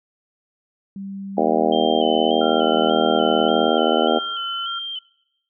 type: tone with tremolo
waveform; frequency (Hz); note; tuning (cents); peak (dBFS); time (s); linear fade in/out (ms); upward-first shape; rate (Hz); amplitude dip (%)
sine; 196; G3; 0; -29; 0.96-3.69; 2; square; 0.56; 35
type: harmonic tone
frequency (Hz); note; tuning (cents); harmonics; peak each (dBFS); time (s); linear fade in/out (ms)
79.2; D#2; +31; 3 / 4 / 5 / 6 / 7 / 8 / 9 / 10; -24 / -24 / -24 / -24 / -24 / -24 / -24 / -24; 1.37-4.19; 10
type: tone with vibrato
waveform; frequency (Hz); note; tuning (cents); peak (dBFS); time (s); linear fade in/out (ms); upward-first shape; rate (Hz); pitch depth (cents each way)
sine; 3105; G7; -17; -26; 1.72-4.99; 5; square; 1.7; 39
type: tone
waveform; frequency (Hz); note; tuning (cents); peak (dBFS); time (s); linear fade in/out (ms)
sine; 1374; F6; -29; -27; 2.41-4.79; 5
effects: noise-tail reverb RT60 0.8 s tail -21 dB re dry